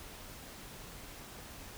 silence, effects pink hiss -49 dBFS RMS until 1.77 s

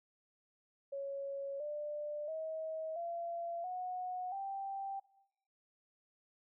sine tone with pitch steps, 554.4 / 594.2 / 636.8 / 682.5 / 731.5 / 784 Hz, C#5 / D5 / D#5 / F5 / F#5 / G5, 0 / +20 / +40 / -40 / -20 / 0 cents, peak -38 dBFS, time 0.92-5 s, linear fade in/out 10 ms, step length 680 ms, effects noise-tail reverb RT60 0.8 s tail -19 dB re dry

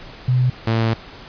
sine / sawtooth tone pair in turn, 126.2 / 113.15 Hz, B2 / A2, +38 / +49 cents, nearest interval major second, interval 189 cents, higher first, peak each -13 / -12 dBFS, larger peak second, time 0.28-0.5 / 0.67-0.94 s, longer second, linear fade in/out 5 ms, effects pink hiss -39 dBFS RMS until 1.28 s + resampled to 11025 Hz

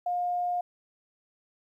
sine tone, 711 Hz, F5, 31 cents sharp, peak -26 dBFS, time 0.06-0.61 s, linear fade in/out 5 ms, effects 11-bit

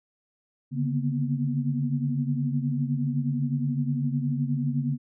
sine tone cluster, 141.4 / 149.5 / 236.8 / 248.1 Hz, C#3 / D3 / A#3 / B3, +35 / +31 / +27 / +8 cents, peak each -26 / -34 / -30 / -32 dBFS, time 0.71-4.98 s, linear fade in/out 50 ms, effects none

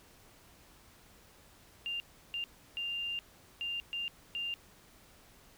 sine tone bursts at uneven times, 2794 Hz, F7, in tune, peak -34 dBFS, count 6, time 1.86-2 / 2.34-2.44 / 2.77-3.19 / 3.61-3.8 / 3.93-4.08 / 4.35-4.54 s, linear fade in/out 0 ms, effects pink hiss -60 dBFS RMS until 5.57 s

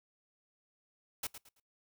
white noise with echo, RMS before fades -37 dBFS, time 1.23-1.27 s, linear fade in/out 5 ms, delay 110 ms, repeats 3, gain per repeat -11 dB, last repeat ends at 1.6 s, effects noise-tail reverb RT60 0.2 s tail -24 dB re dry

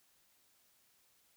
silence, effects white hiss -71 dBFS RMS until 1.36 s

